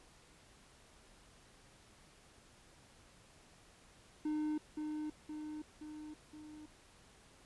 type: tone with echo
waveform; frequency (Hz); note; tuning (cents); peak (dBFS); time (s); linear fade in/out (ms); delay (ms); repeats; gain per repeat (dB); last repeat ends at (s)
triangle; 304.8; D#4; -36; -32; 4.25-4.58; 5; 520; 4; -4; 6.66
effects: pink hiss -63 dBFS RMS until 7.45 s + resampled to 24000 Hz